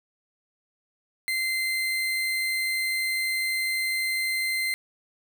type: tone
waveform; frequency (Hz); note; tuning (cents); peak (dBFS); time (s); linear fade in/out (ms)
35% pulse; 2076; C7; -14; -23; 1.28-4.74; 0
effects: none